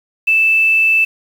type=tone with quantisation; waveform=sine; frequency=2639 Hz; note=E7; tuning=1 cent sharp; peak=-9 dBFS; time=0.27-1.05 s; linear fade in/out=10 ms; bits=6; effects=none